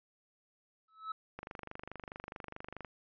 triangle tone with exponential growth, 1300 Hz, E6, 24 cents flat, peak -32 dBFS, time 0.88-1.12 s, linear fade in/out 5 ms, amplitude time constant 52 ms
click train, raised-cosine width 0.5 ms, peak -28 dBFS, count 37, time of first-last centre 1.39-2.847 s, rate 24.7 Hz
effects resampled to 11025 Hz

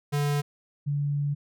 square / sine tone pair in turn, 145 / 144 Hz, D3 / D3, -22 / -34 cents, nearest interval unison, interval 12 cents, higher first, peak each -24 dBFS, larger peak neither, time 0.12-0.42 / 0.86-1.35 s, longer second, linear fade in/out 20 ms, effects none

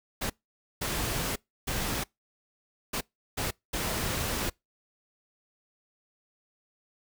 pink noise bursts at uneven times, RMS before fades -31 dBFS, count 6, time 0.21-0.3 / 0.81-1.36 / 1.67-2.04 / 2.93-3.01 / 3.37-3.51 / 3.73-4.5 s, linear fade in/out 10 ms, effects noise-tail reverb RT60 0.2 s tail -26 dB re dry

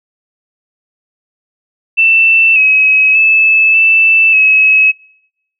sine tone with pitch steps, 2667 / 2554 / 2614 / 2647 / 2568 Hz, E7 / D#7 / E7 / E7 / E7, +20 / +45 / -15 / +7 / -46 cents, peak -5 dBFS, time 1.97-4.92 s, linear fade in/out 20 ms, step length 590 ms, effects noise-tail reverb RT60 0.8 s tail -26 dB re dry

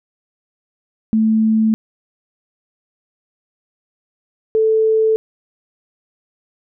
sine tone pair in turn, 220 / 440 Hz, A3 / A4, 0 / 0 cents, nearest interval octave, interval 1200 cents, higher second, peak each -11 dBFS, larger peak neither, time 1.13-1.74 / 4.55-5.16 s, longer neither, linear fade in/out 0 ms, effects none

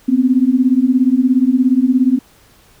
sine beating tone pair, 246.9 / 263.9 Hz, B3 / C4, 0 / +15 cents, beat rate 17 Hz, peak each -13 / -12 dBFS, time 0.08-2.19 s, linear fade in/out 10 ms, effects pink hiss -49 dBFS RMS until 2.8 s

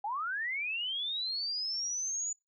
sine linear sweep, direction up, 784 to 6960 Hz, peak -32 dBFS, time 0.04-2.33 s, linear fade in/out 5 ms, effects noise-tail reverb RT60 0.2 s tail -26 dB re dry

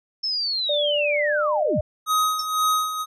sine linear sweep, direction down, 5320 to 41.95 Hz, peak -22 dBFS, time 0.23-1.81 s, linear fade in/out 10 ms
sine tone with pitch glide, 587.3 to 608.4 Hz, D5 to D#5, 0 to -39 cents, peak -21 dBFS, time 0.69-1.81 s, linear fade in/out 5 ms, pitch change +61 cents, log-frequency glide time 1.13-1.65 s
square tone with tremolo, 1259 Hz, D#6, 20 cents sharp, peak -18 dBFS, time 2.06-3.06 s, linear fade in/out 50 ms, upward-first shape sine, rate 2 Hz, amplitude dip 65%
sine tone with exponential decay, 5410 Hz, E8, 44 cents sharp, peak -21 dBFS, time 2.39-2.47 s, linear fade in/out 5 ms, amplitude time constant 17 ms
effects resampled to 32000 Hz

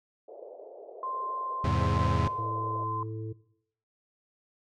white band-pass noise, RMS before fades -46 dBFS, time 0.28-2.84 s, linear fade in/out 5 ms, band 400 to 650 Hz, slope 48 dB/octave
sine tone with pitch glide, 1046.5 to 1033.3 Hz, C6 to C6, 0 to -22 cents, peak -31 dBFS, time 1.03-3.03 s, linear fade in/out 2 ms, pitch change -22 cents, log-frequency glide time 1.87-2.15 s
35% pulse chord, E augmented, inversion none, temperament equal, 82.41 / 103.83 / 130.81 Hz, E2 / G#2 / B#2, 0 / 0 / 0 cents, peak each -27 / -28 / -29 dBFS, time 1.64-2.28 s, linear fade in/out 5 ms
harmonic tone, 110 Hz, A2, in tune, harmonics 1 / 3 / 4, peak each -34 / -42 / -42 dBFS, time 2.38-3.33 s, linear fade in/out 10 ms
effects noise-tail reverb RT60 0.7 s tail -19 dB re dry + low-pass 5000 Hz 12 dB/octave

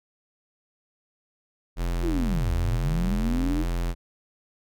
square tone, 43.14 Hz, F1, 20 cents flat, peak -25 dBFS, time 1.76-3.95 s, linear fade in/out 50 ms
sine linear two-way sweep, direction down then up, 370 to 69.7 to 316.5 Hz, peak -25 dBFS, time 2.01-3.66 s, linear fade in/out 50 ms, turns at 2.53 s
effects none

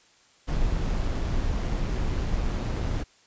brown noise with amplitude modulation, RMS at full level -25 dBFS, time 0.47-3.04 s, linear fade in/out 20 ms, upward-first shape sine, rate 123 Hz, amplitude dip 25%, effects white hiss -59 dBFS RMS until 3.26 s + resampled to 16000 Hz

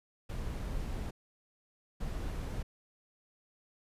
brown noise bursts at uneven times, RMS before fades -37 dBFS, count 2, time 0.29-1.11 / 2-2.63 s, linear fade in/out 10 ms, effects resampled to 32000 Hz

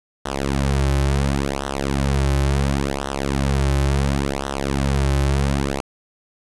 sawtooth tone with flanger, 68.9 Hz, C#2, 10 cents flat, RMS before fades -20 dBFS, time 0.25-5.81 s, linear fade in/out 5 ms, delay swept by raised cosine 0.42 to 4.32 ms, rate 0.71 Hz, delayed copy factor -0.95, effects resampled to 24000 Hz + 7-bit

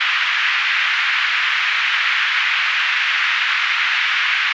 white band-pass noise, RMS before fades -18 dBFS, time 0-4.53 s, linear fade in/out 10 ms, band 1400 to 2700 Hz, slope 24 dB/octave, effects resampled to 16000 Hz

